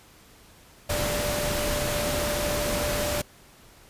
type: tone in noise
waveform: sine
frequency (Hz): 590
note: D5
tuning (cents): +8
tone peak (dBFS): -29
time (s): 0.89-3.22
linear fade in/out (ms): 10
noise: pink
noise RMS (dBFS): -28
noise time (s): 0.89-3.22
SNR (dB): -4
effects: pink hiss -53 dBFS RMS until 3.89 s + resampled to 32000 Hz